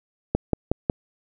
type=click train; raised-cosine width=2 ms; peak=-6 dBFS; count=4; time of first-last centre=0.35-0.898 s; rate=5.47 Hz; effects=none